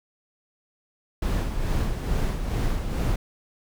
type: noise with tremolo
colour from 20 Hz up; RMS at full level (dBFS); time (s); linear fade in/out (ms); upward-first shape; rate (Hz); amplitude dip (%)
brown; -23; 1.22-3.16; 5; sine; 2.3; 50
effects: none